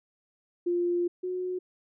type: tone pair in turn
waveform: sine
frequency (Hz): 349.7 / 365.2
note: F4 / F#4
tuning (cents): +2 / -23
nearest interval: minor second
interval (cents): 75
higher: second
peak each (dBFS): -24 / -29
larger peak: first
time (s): 0.66-1.08 / 1.23-1.59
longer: first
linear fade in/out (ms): 10
effects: none